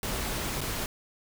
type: noise with dropouts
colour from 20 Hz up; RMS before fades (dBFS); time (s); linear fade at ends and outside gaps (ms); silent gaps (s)
pink; -32; 0.03-0.86; 1; 0.607-0.614
effects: none